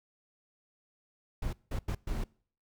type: noise bursts at uneven times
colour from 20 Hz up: brown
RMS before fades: -33 dBFS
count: 4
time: 1.42-1.53 / 1.71-1.79 / 1.88-1.95 / 2.07-2.24 s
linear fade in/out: 5 ms
effects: noise-tail reverb RT60 0.5 s tail -24 dB re dry